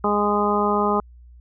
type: harmonic tone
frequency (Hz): 206.5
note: G#3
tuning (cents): -10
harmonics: 1 / 2 / 3 / 4 / 5 / 6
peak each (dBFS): -24 / -23 / -28 / -25 / -25 / -24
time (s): 0.04-1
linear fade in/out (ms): 2
effects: added 60 Hz sine -43 dBFS peak until 1.4 s